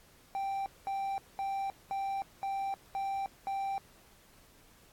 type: tone bursts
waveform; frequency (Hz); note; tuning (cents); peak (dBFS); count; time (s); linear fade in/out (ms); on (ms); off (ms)
triangle; 784; G5; 0; -30; 7; 0.35-3.78; 0; 310; 210
effects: pink hiss -61 dBFS RMS until 4.92 s + AAC 64 kbps